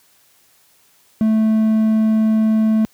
triangle tone, 219 Hz, A3, 8 cents flat, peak -10 dBFS, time 1.21-2.85 s, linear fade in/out 0 ms, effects white hiss -55 dBFS RMS until 2.93 s + high-pass 60 Hz 12 dB/octave

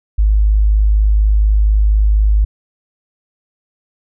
sine tone, 52.1 Hz, G#1, 6 cents sharp, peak -8 dBFS, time 0.18-2.45 s, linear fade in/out 10 ms, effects none

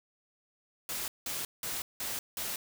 white noise bursts, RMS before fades -36 dBFS, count 5, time 0.89-2.56 s, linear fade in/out 2 ms, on 190 ms, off 180 ms, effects none

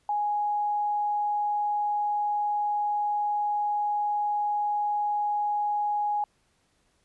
sine tone, 830.6 Hz, G#5, in tune, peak -24 dBFS, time 0.09-6.24 s, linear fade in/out 2 ms, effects pink hiss -69 dBFS RMS until 7.04 s + resampled to 24000 Hz

